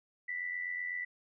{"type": "tone with amplitude modulation", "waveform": "sine", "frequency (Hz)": 1975.5, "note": "B6", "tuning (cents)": 0, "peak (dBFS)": -32, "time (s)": [0.28, 1.05], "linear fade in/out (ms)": 10, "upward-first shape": "sine", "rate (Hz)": 88, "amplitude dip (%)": 60, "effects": []}